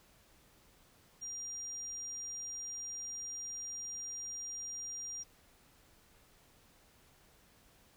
sine tone, 5700 Hz, F8, 34 cents sharp, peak -40 dBFS, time 1.21-5.24 s, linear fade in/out 20 ms, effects pink hiss -65 dBFS RMS until 7.96 s

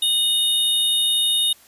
square tone pair together, 2930 / 3692 Hz, F#7 / A#7, -18 / -17 cents, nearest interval major third, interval 401 cents, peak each -26 / -18 dBFS, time 0.02-1.53 s, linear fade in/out 5 ms, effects white hiss -51 dBFS RMS until 1.67 s + resampled to 32000 Hz

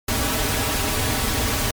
pink noise with comb filter, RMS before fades -22 dBFS, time 0.08-1.71 s, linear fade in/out 5 ms, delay 5.7 ms, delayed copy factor -0.9, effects MP3 96 kbps

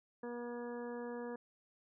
harmonic tone, 240 Hz, B3, 49 cents flat, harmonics 1 / 2 / 3 / 4 / 5 / 6 / 7, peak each -45 / -43 / -55 / -52 / -58 / -62 / -55 dBFS, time 0.23-1.36 s, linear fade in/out 5 ms, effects none

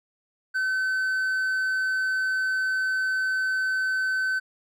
triangle tone, 1526 Hz, G6, 47 cents flat, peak -21 dBFS, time 0.54-4.4 s, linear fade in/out 20 ms, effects none

